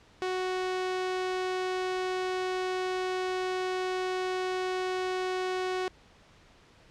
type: tone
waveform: sawtooth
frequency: 370 Hz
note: F#4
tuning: in tune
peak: -25 dBFS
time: 0.22-5.88 s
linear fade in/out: 0 ms
effects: pink hiss -58 dBFS RMS until 6.9 s + low-pass 5000 Hz 12 dB/octave